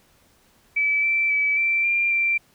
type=tone with pitch steps; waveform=sine; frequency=2303 / 2333 / 2295 / 2343 / 2385 / 2357 Hz; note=D7 / D7 / D7 / D7 / D7 / D7; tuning=-34 / -12 / -40 / -5 / +26 / +6 cents; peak=-18 dBFS; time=0.76-2.38 s; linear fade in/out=10 ms; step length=270 ms; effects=pink hiss -59 dBFS RMS until 2.54 s